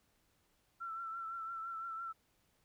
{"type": "tone with vibrato", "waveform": "sine", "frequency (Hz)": 1344, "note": "E6", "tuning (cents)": 33, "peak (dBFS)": -40, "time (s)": [0.8, 2.13], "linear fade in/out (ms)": 20, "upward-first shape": "triangle", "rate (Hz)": 5.9, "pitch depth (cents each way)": 46, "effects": ["pink hiss -75 dBFS RMS until 2.64 s"]}